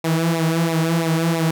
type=tone with flanger; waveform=sawtooth; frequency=164.2 Hz; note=E3; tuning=6 cents flat; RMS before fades=-19 dBFS; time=0.04-1.51 s; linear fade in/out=5 ms; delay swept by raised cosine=0.63 to 5.13 ms; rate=3 Hz; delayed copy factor=-0.75; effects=none